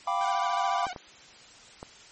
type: chord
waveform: triangle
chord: G dominant seventh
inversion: third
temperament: equal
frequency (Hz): 698.5 / 784 / 987.8 / 1174.7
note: F5 / G5 / B5 / D6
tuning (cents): 0 / 0 / 0 / 0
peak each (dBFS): -29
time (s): 0.07-0.86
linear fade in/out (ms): 5
type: tone with vibrato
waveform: sawtooth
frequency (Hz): 753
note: F#5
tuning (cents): +30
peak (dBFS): -30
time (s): 0.21-0.93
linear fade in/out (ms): 0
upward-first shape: triangle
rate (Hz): 14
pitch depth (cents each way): 110
type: clicks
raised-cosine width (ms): 1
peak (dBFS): -24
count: 3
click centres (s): 0.868 / 0.962 / 1.829
effects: white hiss -51 dBFS RMS until 2.11 s + MP3 32 kbps